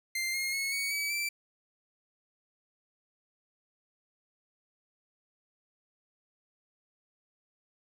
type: tone with pitch steps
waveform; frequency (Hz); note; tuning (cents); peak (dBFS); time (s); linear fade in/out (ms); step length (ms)
sawtooth; 2093 / 2139 / 2187 / 2235 / 2285 / 2336; C7 / C7 / C#7 / C#7 / D7 / D7; 0 / +38 / -24 / +14 / -48 / -10; -27; 0.15-1.29; 5; 190
effects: none